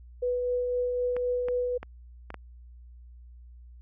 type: tone with tremolo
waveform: sine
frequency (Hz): 493.9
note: B4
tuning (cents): 0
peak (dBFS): -24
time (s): 0.22-1.78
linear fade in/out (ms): 10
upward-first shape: triangle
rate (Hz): 3.9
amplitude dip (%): 30
type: clicks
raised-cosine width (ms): 0.5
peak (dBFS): -23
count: 5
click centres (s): 1.166 / 1.485 / 1.83 / 2.304 / 2.343
effects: added 60 Hz sine -46 dBFS peak until 3.81 s